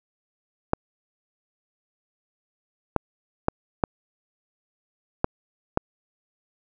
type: clicks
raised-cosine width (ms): 1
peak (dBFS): -5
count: 6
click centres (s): 0.734 / 2.963 / 3.484 / 3.838 / 5.244 / 5.774
effects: none